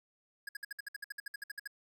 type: tone bursts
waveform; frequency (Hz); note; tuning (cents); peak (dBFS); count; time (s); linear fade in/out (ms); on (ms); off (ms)
square; 1661.2; G#6; 0; -39; 16; 0.47-1.675; 5; 20; 59
effects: none